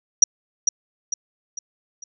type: tone with echo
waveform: sine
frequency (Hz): 5790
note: F#8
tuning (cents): -38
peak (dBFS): -6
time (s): 0.22-0.24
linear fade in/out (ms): 5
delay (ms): 450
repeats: 4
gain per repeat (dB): -7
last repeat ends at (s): 2.04
effects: none